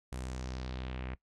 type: tone with low-pass filter sweep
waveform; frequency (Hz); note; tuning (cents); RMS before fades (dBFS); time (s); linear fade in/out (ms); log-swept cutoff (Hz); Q
sawtooth; 63.6; C2; -48; -40; 0.12-1.15; 5; 10000 to 2200; 2.1
effects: noise-tail reverb RT60 0.1 s tail -19 dB re dry